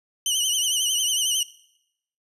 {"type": "tone with vibrato", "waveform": "20% pulse", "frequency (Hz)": 3003, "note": "F#7", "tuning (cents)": 25, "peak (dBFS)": -15, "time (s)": [0.26, 1.43], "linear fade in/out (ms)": 2, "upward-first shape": "triangle", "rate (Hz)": 11, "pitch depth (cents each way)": 93, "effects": ["noise-tail reverb RT60 0.8 s tail -20 dB re dry", "resampled to 32000 Hz"]}